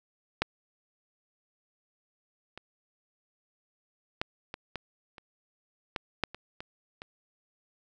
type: clicks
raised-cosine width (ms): 0.3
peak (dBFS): -9 / -26 / -13 / -21 / -19 / -30 / -15 / -10 / -25 / -24 / -25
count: 11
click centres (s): 0.42 / 2.576 / 4.215 / 4.541 / 4.757 / 5.182 / 5.962 / 6.237 / 6.346 / 6.605 / 7.019
effects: none